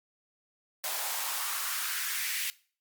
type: noise with high-pass filter sweep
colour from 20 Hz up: white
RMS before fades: -33 dBFS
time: 0.84-2.5 s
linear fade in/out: 0 ms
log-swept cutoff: 680 to 2200 Hz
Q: 2.4
effects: noise-tail reverb RT60 0.4 s tail -20 dB re dry + Opus 48 kbps